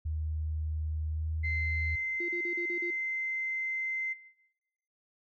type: tone with pitch glide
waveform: sine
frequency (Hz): 77.78 to 79.23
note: D#2 to D#2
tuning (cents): 0 to +32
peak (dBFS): -30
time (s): 0.05-1.96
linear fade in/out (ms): 10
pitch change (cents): +32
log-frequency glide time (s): 1.1-1.31
type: tone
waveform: sine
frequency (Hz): 2074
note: C7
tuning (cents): -16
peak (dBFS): -31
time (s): 1.43-4.14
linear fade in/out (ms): 20
type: tone bursts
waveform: sine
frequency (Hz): 349.2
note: F4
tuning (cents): 0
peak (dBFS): -35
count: 6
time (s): 2.2-2.906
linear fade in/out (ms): 5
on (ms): 86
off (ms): 38
effects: noise-tail reverb RT60 1.0 s tail -20 dB re dry + tanh soft clip ceiling -21 dBFS